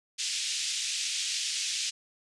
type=band-pass noise; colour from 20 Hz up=white; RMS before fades=-32 dBFS; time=0.18-1.91 s; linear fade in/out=20 ms; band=2500 to 7100 Hz; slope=24 dB/octave; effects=resampled to 24000 Hz